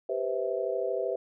sine chord, C major seventh, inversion second, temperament just, 392.4 / 490.5 / 523.3 / 654.1 Hz, G4 / B4 / C5 / E5, +2 / -12 / 0 / -14 cents, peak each -33 dBFS, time 0.09-1.16 s, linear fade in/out 5 ms, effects none

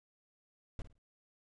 brown noise with echo, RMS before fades -39 dBFS, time 0.79-0.82 s, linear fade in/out 2 ms, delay 54 ms, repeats 3, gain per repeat -12 dB, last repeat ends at 0.982 s, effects resampled to 22050 Hz

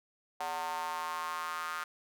square tone with high-pass filter sweep, 82.41 Hz, E2, in tune, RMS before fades -37 dBFS, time 0.4-1.84 s, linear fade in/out 5 ms, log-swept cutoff 800 to 1300 Hz, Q 4.8, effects none

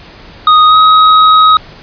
square tone with pitch glide, 1244.5 to 1265.5 Hz, D#6 to D#6, 0 to +29 cents, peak -3 dBFS, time 0.47-1.57 s, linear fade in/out 2 ms, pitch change +29 cents, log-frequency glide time 0.67-0.76 s, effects pink hiss -34 dBFS RMS until 1.82 s + resampled to 11025 Hz

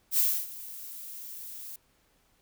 violet noise with ADSR envelope, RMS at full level -23 dBFS, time 0.11-1.76 s, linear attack 72 ms, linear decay 280 ms, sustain -19 dB, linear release 4 ms, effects pink hiss -68 dBFS RMS until 2.41 s

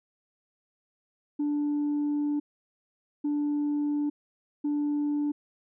sine tone bursts at uneven times, 293.1 Hz, D4, 3 cents flat, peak -23 dBFS, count 3, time 1.39-2.4 / 3.24-4.1 / 4.64-5.32 s, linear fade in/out 10 ms, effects tanh soft clip ceiling -23 dBFS

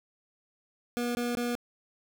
25% pulse tone bursts, 240.9 Hz, B3, 43 cents flat, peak -25 dBFS, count 3, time 0.97-1.552 s, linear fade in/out 0 ms, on 180 ms, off 21 ms, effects 10-bit

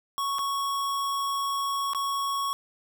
square tone with dropouts, 1108.7 Hz, C#6, in tune, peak -27 dBFS, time 0.18-2.53 s, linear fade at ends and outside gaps 0 ms, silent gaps 0.385-0.391 / 1.934-1.948 s, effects none

